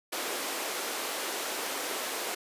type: high-pass noise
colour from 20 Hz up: pink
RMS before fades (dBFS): -34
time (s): 0.12-2.35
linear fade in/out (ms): 10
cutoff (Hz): 330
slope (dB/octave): 24
effects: resampled to 32000 Hz

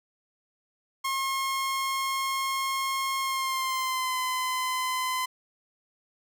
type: tone with pitch glide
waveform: sawtooth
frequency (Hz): 1076 to 1022.7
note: C6 to C6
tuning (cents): +48 to -40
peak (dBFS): -23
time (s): 1.04-5.26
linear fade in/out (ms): 10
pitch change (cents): -88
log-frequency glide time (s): 3.2-4.18
effects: none

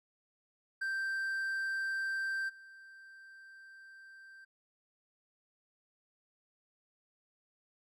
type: tone with level steps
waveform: triangle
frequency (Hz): 1568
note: G6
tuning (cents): 0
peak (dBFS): -31 / -50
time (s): 0.81-4.45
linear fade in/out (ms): 10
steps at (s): 2.48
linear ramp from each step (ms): 20
effects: none

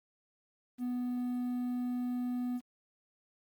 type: tone with quantisation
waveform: triangle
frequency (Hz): 246.9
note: B3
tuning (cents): 0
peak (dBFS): -30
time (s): 0.78-2.61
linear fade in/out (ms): 50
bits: 10
effects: Opus 32 kbps

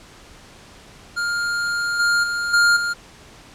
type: tone with level steps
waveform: square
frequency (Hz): 1407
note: F6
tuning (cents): +12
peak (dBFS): -21 / -16 / -22 / -13 / -21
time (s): 1.16-2.94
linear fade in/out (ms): 20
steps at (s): 1.99 / 2.23 / 2.53 / 2.76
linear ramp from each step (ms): 10
effects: pink hiss -45 dBFS RMS until 3.54 s + low-pass 8000 Hz 12 dB/octave

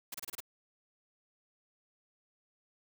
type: noise bursts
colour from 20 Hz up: white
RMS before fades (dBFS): -41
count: 6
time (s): 0.12-0.404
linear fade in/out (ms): 5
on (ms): 24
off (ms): 28
effects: none

